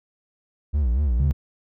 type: tone with vibrato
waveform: triangle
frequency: 65.8 Hz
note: C2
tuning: 10 cents sharp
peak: -16 dBFS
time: 0.73-1.33 s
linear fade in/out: 20 ms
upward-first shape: sine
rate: 4.2 Hz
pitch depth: 230 cents each way
type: tone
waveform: sine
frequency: 137.7 Hz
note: C#3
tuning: 11 cents flat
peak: -22 dBFS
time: 1.2-1.31 s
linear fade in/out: 0 ms
effects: none